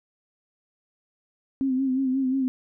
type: tone with vibrato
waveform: sine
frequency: 263.3 Hz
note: C4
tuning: 11 cents sharp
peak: -21 dBFS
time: 1.61-2.48 s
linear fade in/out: 0 ms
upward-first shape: sine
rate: 5.6 Hz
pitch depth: 52 cents each way
effects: none